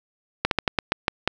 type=slowing click train; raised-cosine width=0.3 ms; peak=-3 dBFS; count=8; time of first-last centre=0.45-1.276 s; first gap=62 ms; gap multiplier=1.21; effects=none